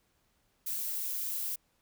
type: noise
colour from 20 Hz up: violet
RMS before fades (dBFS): -35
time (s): 0.66-1.56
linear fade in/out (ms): 10
effects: pink hiss -73 dBFS RMS until 1.81 s